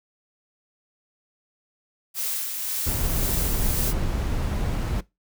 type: noise with tremolo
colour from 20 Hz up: blue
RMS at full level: -27 dBFS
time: 2.14-3.94 s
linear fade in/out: 50 ms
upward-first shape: sine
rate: 1.9 Hz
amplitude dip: 35%
type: noise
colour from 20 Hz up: brown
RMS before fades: -25 dBFS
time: 2.86-5.01 s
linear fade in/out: 10 ms
effects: noise-tail reverb RT60 0.2 s tail -20 dB re dry